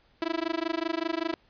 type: tone with amplitude modulation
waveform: sawtooth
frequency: 329.6 Hz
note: E4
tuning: in tune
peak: -20 dBFS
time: 0.22-1.34 s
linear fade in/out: 0 ms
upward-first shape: sine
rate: 25.2 Hz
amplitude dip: 100%
effects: pink hiss -64 dBFS RMS until 1.49 s + resampled to 11025 Hz